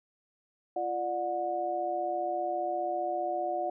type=tone cluster; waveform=sine; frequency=345.4 / 593 / 728 Hz; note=F4 / D5 / F#5; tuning=-19 / +17 / -28 cents; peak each=-37 / -34 / -31 dBFS; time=0.76-3.7 s; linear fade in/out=5 ms; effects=none